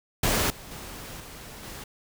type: noise with level steps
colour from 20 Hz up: pink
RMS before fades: -24 / -44 / -40 / -43 / -40 dBFS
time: 0.23-1.84 s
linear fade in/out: 5 ms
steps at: 0.5 / 0.71 / 1.2 / 1.63 s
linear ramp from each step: 2 ms
effects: none